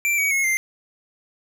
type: tone with pitch steps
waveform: square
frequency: 2349 / 2260 / 2174 / 2092 Hz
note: D7 / C#7 / C#7 / C7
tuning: 0 / +33 / -34 / -1 cents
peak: -19 dBFS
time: 0.05-0.57 s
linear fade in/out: 0 ms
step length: 130 ms
effects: none